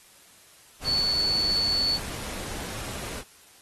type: tone in noise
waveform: sine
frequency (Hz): 4448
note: C#8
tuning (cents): +5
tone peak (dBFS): -22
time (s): 0.84-1.99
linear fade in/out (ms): 50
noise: pink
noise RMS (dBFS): -36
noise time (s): 0.8-3.24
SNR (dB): +11
effects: white hiss -54 dBFS RMS until 3.61 s + AAC 32 kbps